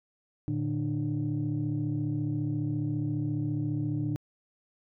sine tone cluster, 114 / 148.6 / 299.1 Hz, A#2 / D3 / D4, -38 / +21 / +32 cents, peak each -31 dBFS, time 0.48-4.16 s, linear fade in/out 0 ms, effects tanh soft clip ceiling -21 dBFS

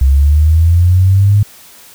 sine linear sweep, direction up, 65.3 to 104.3 Hz, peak -5 dBFS, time 0.01-1.43 s, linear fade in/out 5 ms, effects white hiss -39 dBFS RMS until 1.94 s

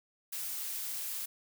blue noise, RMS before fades -38 dBFS, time 0.32-1.26 s, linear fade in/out 10 ms, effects none

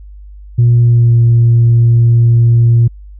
sine tone with pitch glide, 119.3 to 117.18 Hz, A#2 to A#2, +41 to +9 cents, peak -3 dBFS, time 0.58-2.88 s, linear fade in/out 10 ms, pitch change -32 cents, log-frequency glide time 0.78-1.2 s, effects tanh soft clip ceiling -2 dBFS + added 50 Hz sine -30 dBFS peak until 3.19 s

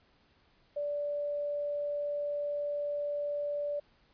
sine tone, 582 Hz, D5, 16 cents flat, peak -31 dBFS, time 0.76-3.8 s, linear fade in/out 10 ms, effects pink hiss -67 dBFS RMS until 4.13 s + resampled to 11025 Hz

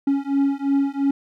triangle beating tone pair, 276.2 / 279.1 Hz, C#4 / C#4, -6 / +12 cents, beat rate 2.9 Hz, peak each -19 dBFS, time 0.07-1.11 s, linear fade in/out 5 ms, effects none

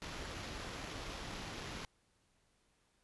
pink noise with sample-and-hold, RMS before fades -45 dBFS, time 0.02-1.85 s, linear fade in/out 0 ms, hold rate 8820 Hz, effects pink hiss -75 dBFS RMS until 3.03 s + resampled to 24000 Hz

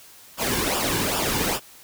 pink noise with flanger, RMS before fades -24 dBFS, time 0.37-1.6 s, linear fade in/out 50 ms, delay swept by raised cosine 0.48 to 1.58 ms, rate 2.5 Hz, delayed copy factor -0.65, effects white hiss -48 dBFS RMS until 1.83 s

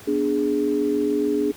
sine chord, G# diminished, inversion first, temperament equal, 246.9 / 293.7 / 415.3 Hz, B3 / D4 / G#4, 0 / 0 / 0 cents, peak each -28 / -22 / -22 dBFS, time 0.07-1.52 s, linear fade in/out 10 ms, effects pink hiss -44 dBFS RMS until 1.56 s + high-pass 60 Hz 12 dB/octave

